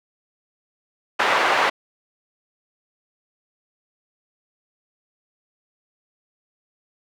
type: band-pass noise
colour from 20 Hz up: pink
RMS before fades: -19 dBFS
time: 1.19-1.7 s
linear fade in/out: 10 ms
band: 750 to 2100 Hz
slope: 12 dB/octave
effects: none